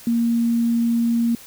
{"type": "tone", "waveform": "sine", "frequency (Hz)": 233.2, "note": "A#3", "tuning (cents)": 1, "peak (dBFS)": -16, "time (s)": [0.07, 1.35], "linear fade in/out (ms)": 2, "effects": ["white hiss -43 dBFS RMS until 1.46 s"]}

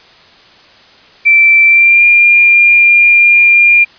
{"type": "tone with pitch glide", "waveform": "sine", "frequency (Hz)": [2337, 2401], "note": ["D7", "D7"], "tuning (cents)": [-9, 38], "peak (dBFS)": -3, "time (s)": [1.25, 3.85], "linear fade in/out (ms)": 20, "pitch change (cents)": 47, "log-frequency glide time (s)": [1.66, 2.05], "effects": ["white hiss -41 dBFS RMS until 3.98 s", "resampled to 11025 Hz"]}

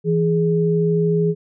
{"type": "tone pair together", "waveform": "sine", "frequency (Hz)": [165.4, 416.8], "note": ["E3", "G#4"], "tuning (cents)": [6, 6], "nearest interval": "octave + major third", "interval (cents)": 1600, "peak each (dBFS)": [-17, -18], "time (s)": [0.04, 1.35], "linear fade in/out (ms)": 50, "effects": []}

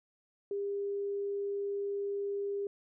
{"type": "tone", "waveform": "sine", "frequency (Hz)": 401.7, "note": "G4", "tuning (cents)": 42, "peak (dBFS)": -32, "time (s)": [0.51, 2.67], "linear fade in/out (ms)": 2, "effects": []}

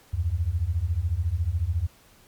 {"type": "beating tone pair", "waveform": "sine", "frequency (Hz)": [77.1, 91.1], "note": ["D#2", "F#2"], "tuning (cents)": [-15, -26], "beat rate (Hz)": 14, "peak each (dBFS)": [-26, -25], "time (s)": [0.13, 1.87], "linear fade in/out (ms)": 10, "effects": ["pink hiss -56 dBFS RMS until 2.27 s", "MP3 96 kbps"]}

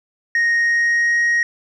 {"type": "tone with pitch glide", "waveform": "sine", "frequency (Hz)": [1864.7, 1880.9], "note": ["A#6", "A#6"], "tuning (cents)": [0, 15], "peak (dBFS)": -11, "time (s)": [0.35, 1.43], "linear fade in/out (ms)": 2, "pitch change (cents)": 15, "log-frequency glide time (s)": [0.54, 1.2], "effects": ["tanh soft clip ceiling -13 dBFS"]}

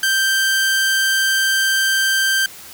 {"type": "tone", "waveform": "sawtooth", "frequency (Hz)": 1568, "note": "G6", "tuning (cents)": 0, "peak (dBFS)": -11, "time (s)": [0.03, 2.46], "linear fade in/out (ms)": 2, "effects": ["white hiss -38 dBFS RMS until 2.73 s"]}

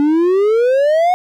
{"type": "exponential sweep", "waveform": "triangle", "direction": "up", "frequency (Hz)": [284.7, 740], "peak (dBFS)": -8, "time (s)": [0, 1.14], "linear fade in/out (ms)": 0, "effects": []}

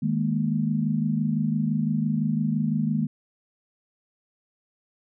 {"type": "chord", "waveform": "sine", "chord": "D# suspended fourth", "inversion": "none", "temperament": "just", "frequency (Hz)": [155.56, 207.4, 233.3], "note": ["D#3", "G#3", "A#3"], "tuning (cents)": [0, -2, 2], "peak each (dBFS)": -26, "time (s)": [0.02, 3.07], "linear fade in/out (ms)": 10, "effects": []}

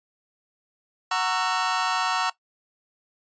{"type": "chord", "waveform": "sawtooth", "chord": "F# dominant seventh", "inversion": "none", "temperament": "just", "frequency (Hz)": [740, 925, 1110, 1332], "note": ["F#5", "A#5", "C#6", "E6"], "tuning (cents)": [0, -14, 2, 18], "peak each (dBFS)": -24, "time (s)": [1.11, 2.3], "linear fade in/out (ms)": 5, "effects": ["noise-tail reverb RT60 0.1 s tail -18 dB re dry", "resampled to 16000 Hz"]}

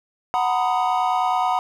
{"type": "chord", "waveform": "triangle", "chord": "B major seventh", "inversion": "second", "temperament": "equal with one note detuned", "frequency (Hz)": [740, 932.3, 1001.6, 1244.5], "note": ["F#5", "A#5", "B5", "D#6"], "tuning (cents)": [0, 0, 24, 0], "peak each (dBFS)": [-19, -23, -23, -25], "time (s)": [0.34, 1.59], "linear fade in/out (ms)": 0, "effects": []}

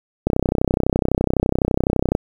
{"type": "click train", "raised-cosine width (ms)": 2, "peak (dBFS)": -3, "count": 61, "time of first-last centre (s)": [0.27, 2.151], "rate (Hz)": 31.9, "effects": ["7-bit"]}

